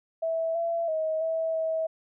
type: tone with pitch steps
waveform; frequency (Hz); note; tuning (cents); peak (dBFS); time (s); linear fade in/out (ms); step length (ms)
sine; 654 / 673 / 633 / 649 / 644; E5 / E5 / D#5 / E5 / E5; -14 / +36 / +30 / -27 / -41; -25; 0.22-1.87; 10; 330
effects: none